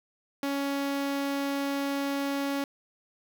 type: tone with notch filter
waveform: sawtooth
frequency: 279.2 Hz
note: C#4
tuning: 13 cents sharp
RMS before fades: -30 dBFS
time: 0.43-2.64 s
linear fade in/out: 2 ms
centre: 8200 Hz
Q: 1.9
effects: 9-bit